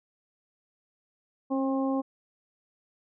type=harmonic tone with a mistuned harmonic; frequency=267.2 Hz; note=C4; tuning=36 cents sharp; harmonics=1 / 2 / 3 / 4; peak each=-26 / -32 / -36 / -38 dBFS; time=1.5-2.02 s; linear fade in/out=20 ms; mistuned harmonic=1; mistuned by=+15 cents; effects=none